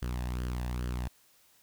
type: tone with flanger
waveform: sawtooth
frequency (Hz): 61.4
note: B1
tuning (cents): -9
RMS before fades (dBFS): -34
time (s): 0.02-1.08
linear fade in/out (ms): 5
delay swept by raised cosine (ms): 0.64 to 1.15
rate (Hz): 2.4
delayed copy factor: +0.55
effects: white hiss -64 dBFS RMS until 1.62 s